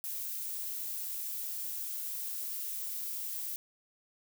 violet noise, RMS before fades -38 dBFS, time 0.04-3.56 s, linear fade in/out 0 ms, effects none

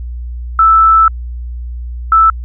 sine tone pair in turn, 1318.5 / 1318.5 Hz, E6 / E6, 0 / 0 cents, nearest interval unison, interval 0 cents, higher neither, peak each -4 dBFS, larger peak neither, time 0.59-1.08 / 2.12-2.3 s, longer first, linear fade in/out 2 ms, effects added 60 Hz sine -20 dBFS peak until 2.44 s

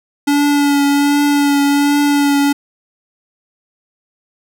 square tone with vibrato, 286.1 Hz, D4, 45 cents flat, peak -11 dBFS, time 0.27-2.53 s, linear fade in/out 10 ms, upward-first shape triangle, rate 1.3 Hz, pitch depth 22 cents each way, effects none

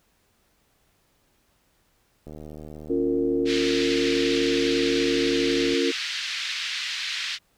click train, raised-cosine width 2 ms, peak -27 dBFS, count 266, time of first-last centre 2.27-5.739 s, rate 76.4 Hz
sine chord, Bb minor, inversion first, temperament equal with one note detuned, 277.2 / 349.2 / 458.7 Hz, Db4 / F4 / Bb4, 0 / 0 / -28 cents, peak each -25 dBFS, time 2.89-5.92 s, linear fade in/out 20 ms
white band-pass noise, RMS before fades -30 dBFS, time 3.45-7.39 s, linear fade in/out 50 ms, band 1700 to 4500 Hz, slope 24 dB/octave
effects pink hiss -66 dBFS RMS until 7.57 s

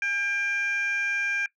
sine tone pair together, 1606 / 2381 Hz, G6 / D7, +41 / +23 cents, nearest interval perfect fifth, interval 682 cents, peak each -25 dBFS, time 0.02-1.46 s, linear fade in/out 2 ms, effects noise-tail reverb RT60 0.1 s tail -19 dB re dry + tanh soft clip ceiling -21 dBFS

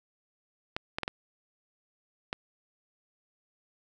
clicks, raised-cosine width 0.3 ms, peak -15 dBFS, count 5, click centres 0.765 / 0.985 / 1.033 / 1.079 / 2.329 s, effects none

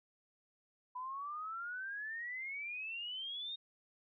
sine exponential sweep, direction up, 988 to 3729 Hz, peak -40 dBFS, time 0.95-3.56 s, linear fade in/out 10 ms, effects none

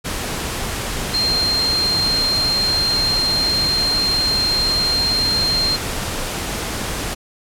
sine tone in noise, 4186 Hz, C8, in tune, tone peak -16 dBFS, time 1.13-5.77 s, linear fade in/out 20 ms, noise pink, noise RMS -24 dBFS, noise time 0.04-7.15 s, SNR +5 dB, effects low-pass 12000 Hz 12 dB/octave

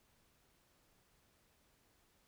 silence, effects pink hiss -73 dBFS RMS until 2.27 s

